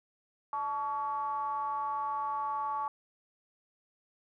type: ring-modulated tone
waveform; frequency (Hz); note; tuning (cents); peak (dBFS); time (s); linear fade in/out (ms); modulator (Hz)
triangle; 130.81; C3; 0; -26; 0.53-2.88; 2; 999
effects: none